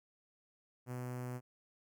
sawtooth tone with notch filter, 124.7 Hz, B2, 17 cents sharp, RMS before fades -42 dBFS, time 0.86-1.41 s, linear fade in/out 50 ms, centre 3700 Hz, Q 0.64, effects none

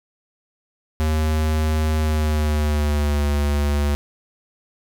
square tone with pitch glide, 77.78 to 72.57 Hz, D#2 to D2, 0 to -20 cents, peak -18 dBFS, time 1-3.95 s, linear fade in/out 0 ms, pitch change -120 cents, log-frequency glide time 1.98-3.27 s, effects none

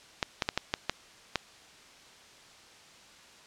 clicks, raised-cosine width 0.2 ms, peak -9 dBFS, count 7, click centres 0.228 / 0.422 / 0.489 / 0.576 / 0.739 / 0.896 / 1.357 s, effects white hiss -54 dBFS RMS until 3.46 s + low-pass 6000 Hz 12 dB/octave

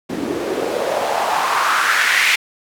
white noise with band-pass filter sweep, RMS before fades -18 dBFS, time 0.09-2.36 s, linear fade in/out 10 ms, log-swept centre 260 to 2300 Hz, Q 3.1, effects none

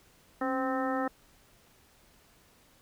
harmonic tone with a mistuned harmonic, 260 Hz, C4, 11 cents flat, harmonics 1 / 2 / 3 / 4 / 5 / 6 / 7, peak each -32 / -34 / -35 / -41 / -36 / -47 / -40 dBFS, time 0.41-1.08 s, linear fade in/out 5 ms, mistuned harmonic 1, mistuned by +62 cents, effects pink hiss -62 dBFS RMS until 2.81 s

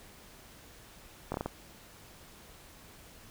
slowing click train, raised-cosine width 1 ms, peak -19 dBFS, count 5, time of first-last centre 1.32-1.46 s, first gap 22 ms, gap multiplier 1.32, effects pink hiss -54 dBFS RMS until 3.3 s

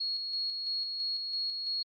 sine tone with tremolo, 4317 Hz, C#8, 47 cents flat, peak -30 dBFS, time 0-1.83 s, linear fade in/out 10 ms, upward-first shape square, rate 3 Hz, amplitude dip 35%, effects Opus 48 kbps

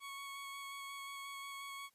20% pulse tone with vibrato, 1108.7 Hz, C#6, in tune, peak -40 dBFS, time 0-1.9 s, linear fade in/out 50 ms, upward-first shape square, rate 5.6 Hz, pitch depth 9 cents each way, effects white hiss -75 dBFS RMS until 1.94 s + resampled to 32000 Hz

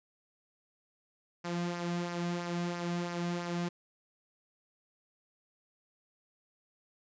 sawtooth tone with flanger, 173.7 Hz, F3, 9 cents flat, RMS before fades -35 dBFS, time 1.44-3.69 s, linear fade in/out 10 ms, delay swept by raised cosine 0.26 to 2.26 ms, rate 3 Hz, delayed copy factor -0.5, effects resampled to 16000 Hz

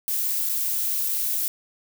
violet noise with dropouts, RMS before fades -25 dBFS, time 0.08-1.48 s, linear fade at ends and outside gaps 0 ms, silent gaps 0.49-0.495 / 1.088-1.091 s, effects none

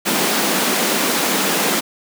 pink high-pass noise, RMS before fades -18 dBFS, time 0.05-1.81 s, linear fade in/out 20 ms, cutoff 180 Hz, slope 48 dB/octave, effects none

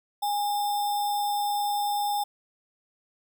sine tone with sample-and-hold, 821 Hz, G#5, 20 cents flat, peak -24 dBFS, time 0.22-2.24 s, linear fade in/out 10 ms, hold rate 4410 Hz, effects none

